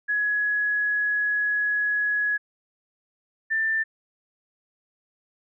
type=tone pair in turn; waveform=sine; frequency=1680 / 1779.9 Hz; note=G#6 / A6; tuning=+19 / +19 cents; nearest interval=minor second; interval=100 cents; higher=second; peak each=-21 dBFS; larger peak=neither; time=0.08-2.38 / 3.5-3.84 s; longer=first; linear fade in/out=20 ms; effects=none